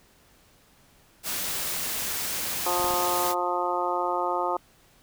white noise, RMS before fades -30 dBFS, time 1.23-3.35 s, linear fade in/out 50 ms
harmonic tone, 177.4 Hz, F3, 27 cents sharp, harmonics 2 / 3 / 4 / 5 / 6 / 7, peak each -32 / -32 / -31 / -29 / -33 / -31 dBFS, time 2.66-4.57 s, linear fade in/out 5 ms
clicks, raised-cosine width 3 ms, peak -28 dBFS, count 4, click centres 2.799 / 2.844 / 2.907 / 2.938 s
effects pink hiss -59 dBFS RMS until 5.02 s

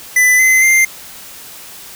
square tone with pitch steps, 2000 / 2047 / 2095 Hz, B6 / C7 / C7, +21 / -38 / +2 cents, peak -8 dBFS, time 0.16-0.85 s, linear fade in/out 5 ms, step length 230 ms, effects white hiss -34 dBFS RMS until 1.95 s

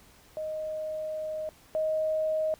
sine tone pair in turn, 622.3 / 626.6 Hz, D#5 / D#5, 0 / +12 cents, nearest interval unison, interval 12 cents, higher second, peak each -31 / -25 dBFS, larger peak second, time 0.37-1.49 / 1.75-2.54 s, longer first, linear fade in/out 0 ms, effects pink hiss -57 dBFS RMS until 2.59 s

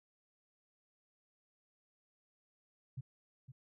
sine tone with echo, 130 Hz, C3, 11 cents flat, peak -39 dBFS, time 2.97-3.01 s, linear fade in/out 10 ms, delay 510 ms, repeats 1, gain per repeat -10 dB, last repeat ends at 3.52 s, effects none

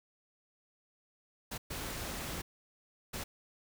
pink noise bursts at uneven times, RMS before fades -40 dBFS, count 3, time 1.51-1.58 / 1.7-2.42 / 3.13-3.24 s, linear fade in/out 10 ms, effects none

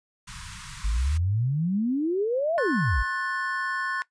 pink band-stop noise, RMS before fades -40 dBFS, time 0.27-1.18 s, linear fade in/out 10 ms, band 190 to 940 Hz, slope 96 dB/octave
sine exponential two-way sweep, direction up then down, 48.56 to 698.5 to 48.56 Hz, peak -22 dBFS, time 0.84-3.03 s, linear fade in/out 10 ms, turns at 2.56 s
triangle chord, F# diminished, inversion second, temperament equal with one note detuned, 1071 / 1480 / 1760 Hz, C6 / F#6 / A6, +40 / 0 / 0 cents, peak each -29 dBFS, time 2.58-4.02 s, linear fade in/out 0 ms
effects noise-tail reverb RT60 0.1 s tail -18 dB re dry + resampled to 22050 Hz

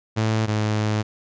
sawtooth tone pair in turn, 110 / 107.05 Hz, A2 / A2, 0 / -47 cents, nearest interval unison, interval 47 cents, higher first, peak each -15 / -16 dBFS, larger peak first, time 0.16-0.47 / 0.47-1.03 s, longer second, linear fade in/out 20 ms, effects resampled to 16000 Hz

